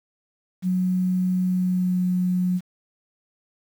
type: tone with pitch glide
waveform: sine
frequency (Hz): 183.6 to 181.49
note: F#3 to F#3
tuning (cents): -13 to -33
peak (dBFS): -19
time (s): 0.62-2.61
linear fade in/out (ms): 50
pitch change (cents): -20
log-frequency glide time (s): 1.42-2.03
effects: 8-bit

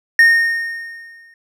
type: tone with exponential decay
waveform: triangle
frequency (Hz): 1842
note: A#6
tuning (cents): -21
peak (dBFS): -3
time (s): 0.19-1.34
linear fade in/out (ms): 2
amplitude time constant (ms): 250
effects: none

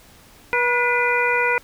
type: harmonic tone with a mistuned harmonic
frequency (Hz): 484.5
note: B4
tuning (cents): -33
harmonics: 1 / 2 / 3 / 4 / 5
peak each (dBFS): -23 / -23 / -23 / -23 / -23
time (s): 0.53-1.58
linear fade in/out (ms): 0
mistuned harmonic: 4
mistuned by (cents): +62
effects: pink hiss -49 dBFS RMS until 1.63 s

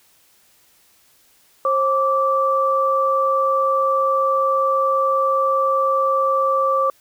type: tone pair together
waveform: sine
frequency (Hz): 535.4 / 1165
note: C5 / D6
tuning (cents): +40 / -14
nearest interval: octave + minor second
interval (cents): 1346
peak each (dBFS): -19 / -17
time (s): 1.65-6.9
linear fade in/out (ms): 2
effects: white hiss -56 dBFS RMS until 7 s

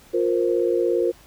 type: chord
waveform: sine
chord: F suspended fourth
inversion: none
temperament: equal with one note detuned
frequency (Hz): 352.9 / 466.2 / 523.3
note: F4 / Bb4 / C5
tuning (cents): +18 / 0 / 0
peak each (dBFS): -21 / -22 / -25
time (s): 0.13-1.12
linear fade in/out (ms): 20
effects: pink hiss -51 dBFS RMS until 1.26 s

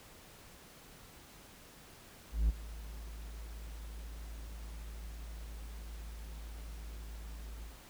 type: tone with ADSR envelope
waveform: triangle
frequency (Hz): 54.5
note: A1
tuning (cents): -16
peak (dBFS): -22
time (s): 2.31-7.82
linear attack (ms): 180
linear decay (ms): 23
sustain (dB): -19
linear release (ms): 200
effects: pink hiss -56 dBFS RMS until 7.89 s

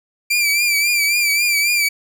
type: tone with vibrato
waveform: sawtooth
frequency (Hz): 2349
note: D7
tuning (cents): 0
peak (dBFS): -11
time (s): 0.3-1.89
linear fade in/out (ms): 10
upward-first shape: triangle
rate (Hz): 3.7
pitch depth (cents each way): 68
effects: none

